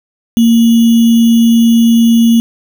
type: tone with sample-and-hold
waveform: sine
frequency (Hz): 230.6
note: A#3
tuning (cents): -19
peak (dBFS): -4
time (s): 0.37-2.4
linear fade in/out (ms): 0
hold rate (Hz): 3150
effects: none